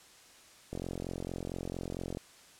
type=click train; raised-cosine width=2 ms; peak=-24 dBFS; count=65; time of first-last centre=0.73-2.171 s; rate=44.4 Hz; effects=white hiss -57 dBFS RMS until 2.59 s + low-pass 9000 Hz 12 dB/octave